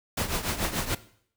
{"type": "noise with tremolo", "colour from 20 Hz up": "pink", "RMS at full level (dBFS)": -26, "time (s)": [0.17, 0.95], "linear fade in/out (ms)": 5, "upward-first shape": "triangle", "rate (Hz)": 6.9, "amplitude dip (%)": 80, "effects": ["noise-tail reverb RT60 0.6 s tail -17 dB re dry"]}